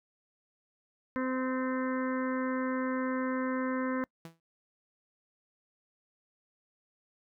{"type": "harmonic tone", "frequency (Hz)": 258.3, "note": "C4", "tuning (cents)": -22, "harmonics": [1, 2, 4, 5, 6, 7, 8], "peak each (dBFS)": [-31, -36, -39, -44, -43, -44, -48], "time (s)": [1.16, 4.04], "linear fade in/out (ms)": 0}
{"type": "tone with exponential decay", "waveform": "sawtooth", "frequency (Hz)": 165.2, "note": "E3", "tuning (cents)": 4, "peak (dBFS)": -37, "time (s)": [4.25, 4.4], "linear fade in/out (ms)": 2, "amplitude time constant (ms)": 31}
{"effects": ["noise-tail reverb RT60 0.1 s tail -26 dB re dry"]}